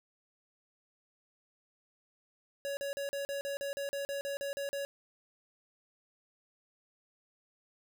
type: tone bursts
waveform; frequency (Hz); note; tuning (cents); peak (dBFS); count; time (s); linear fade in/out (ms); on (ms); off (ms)
square; 560; C#5; +18; -35; 14; 2.65-4.85; 0; 120; 40
effects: none